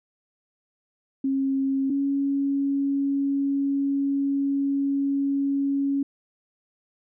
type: tone pair in turn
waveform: sine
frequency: 270.3 / 277.9 Hz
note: C#4 / C#4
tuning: -44 / +4 cents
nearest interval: unison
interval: 48 cents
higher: second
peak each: -21 dBFS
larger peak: neither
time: 1.24-1.9 / 1.9-6.03 s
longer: second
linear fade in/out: 5 ms
effects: none